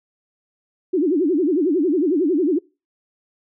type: tone with vibrato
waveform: sine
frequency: 327.1 Hz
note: E4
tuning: 13 cents flat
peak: -15 dBFS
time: 0.93-2.59 s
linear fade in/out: 10 ms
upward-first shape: sine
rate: 11 Hz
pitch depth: 270 cents each way
effects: noise-tail reverb RT60 0.3 s tail -25 dB re dry